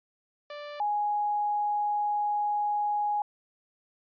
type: tone pair in turn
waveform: sawtooth / sine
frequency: 587.3 / 830.6 Hz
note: D5 / G#5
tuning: 0 / 0 cents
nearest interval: tritone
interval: 600 cents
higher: second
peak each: -34 / -25 dBFS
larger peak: second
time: 0.5-0.8 / 0.8-3.22 s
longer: second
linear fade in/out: 2 ms
effects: resampled to 11025 Hz